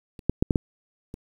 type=clicks; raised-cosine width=3 ms; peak=-29 / -7 / -6 / -8 / -8 / -23 dBFS; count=6; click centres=0.192 / 0.296 / 0.425 / 0.508 / 0.558 / 1.141 s; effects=8-bit